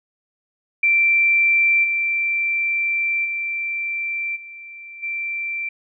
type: tone with level steps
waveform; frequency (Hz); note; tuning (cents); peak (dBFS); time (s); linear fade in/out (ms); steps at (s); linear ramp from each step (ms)
sine; 2349; D7; 0; -13 / -18 / -22 / -35 / -23; 0.83-5.69; 5; 1.83 / 3.24 / 4.35 / 5.02; 20
effects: none